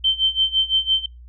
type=tone with tremolo; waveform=sine; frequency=3106 Hz; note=G7; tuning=17 cents flat; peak=-13 dBFS; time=0.04-1.06 s; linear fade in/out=5 ms; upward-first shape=sine; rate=5.9 Hz; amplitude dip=90%; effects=noise-tail reverb RT60 0.2 s tail -26 dB re dry + added 60 Hz sine -39 dBFS peak until 1.28 s